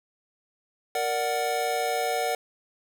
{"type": "chord", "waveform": "square", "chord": "Bb augmented", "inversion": "none", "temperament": "equal", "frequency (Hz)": [466.2, 587.3, 740], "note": ["Bb4", "D5", "F#5"], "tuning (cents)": [0, 0, 0], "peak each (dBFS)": [-31, -32, -28], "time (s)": [0.95, 2.35], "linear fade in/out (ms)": 2, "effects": []}